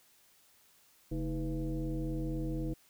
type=tone with frequency modulation; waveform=sine; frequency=138 Hz; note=C#3; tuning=7 cents flat; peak=-32 dBFS; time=1.11-2.74 s; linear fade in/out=10 ms; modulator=180 Hz; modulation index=1.5; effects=white hiss -65 dBFS RMS until 2.89 s